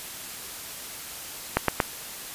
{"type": "clicks", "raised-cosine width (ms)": 0.5, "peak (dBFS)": -4, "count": 3, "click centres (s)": [1.57, 1.683, 1.802], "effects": ["white hiss -38 dBFS RMS until 2.34 s", "resampled to 32000 Hz"]}